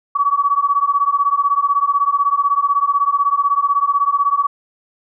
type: beating tone pair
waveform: sine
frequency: 1128 / 1144 Hz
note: C#6 / D6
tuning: +30 / -46 cents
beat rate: 16 Hz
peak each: -16 dBFS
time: 0.15-4.47 s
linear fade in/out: 10 ms
effects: none